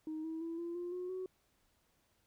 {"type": "tone with pitch steps", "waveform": "sine", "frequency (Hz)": [312.9, 322.1, 331.5, 341.2, 351.2, 361.5, 372.1], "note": ["D#4", "E4", "E4", "F4", "F4", "F#4", "F#4"], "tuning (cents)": [10, -40, 10, -40, 10, -40, 10], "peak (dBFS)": -37, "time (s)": [0.07, 1.26], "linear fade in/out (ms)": 2, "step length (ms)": 170, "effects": ["tanh soft clip ceiling -35 dBFS", "pink hiss -75 dBFS RMS until 2.26 s"]}